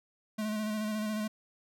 square tone with vibrato, 214 Hz, A3, 48 cents flat, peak -32 dBFS, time 0.38-1.28 s, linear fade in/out 10 ms, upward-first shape square, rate 14 Hz, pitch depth 23 cents each way, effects none

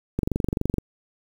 click train, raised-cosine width 3 ms, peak -10 dBFS, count 15, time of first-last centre 0.19-0.783 s, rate 23.6 Hz, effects 7-bit

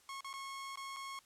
sawtooth tone with dropouts, 1091 Hz, C#6, 28 cents flat, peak -39 dBFS, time 0.09-1.19 s, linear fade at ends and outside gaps 1 ms, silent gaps 0.207-0.245 / 0.33-0.338 / 0.757-0.773 / 0.963-0.967 s, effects white hiss -66 dBFS RMS until 1.25 s + low-pass 10000 Hz 12 dB/octave

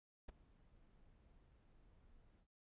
brown noise with ADSR envelope, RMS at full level -45 dBFS, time 0.28-2.47 s, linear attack 11 ms, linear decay 10 ms, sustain -23 dB, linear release 78 ms, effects resampled to 8000 Hz

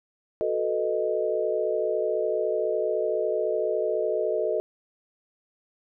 sine chord, B dominant seventh, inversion second, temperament equal, 370 / 440 / 493.9 / 622.3 Hz, F#4 / A4 / B4 / D#5, 0 / 0 / 0 / 0 cents, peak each -31 / -27 / -32 / -27 dBFS, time 0.41-4.6 s, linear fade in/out 0 ms, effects none

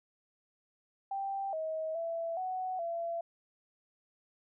sine tone with pitch steps, 785 / 635 / 666 / 744 / 676 Hz, G5 / D#5 / E5 / F#5 / E5, +2 / +35 / +18 / +9 / +43 cents, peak -33 dBFS, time 1.11-3.21 s, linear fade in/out 5 ms, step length 420 ms, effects none

